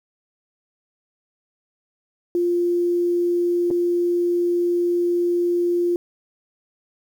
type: tone with dropouts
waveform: sine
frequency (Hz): 349.2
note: F4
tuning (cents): 0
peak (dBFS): -17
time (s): 2.35-5.96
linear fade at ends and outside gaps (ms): 1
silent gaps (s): 3.704-3.71
effects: 8-bit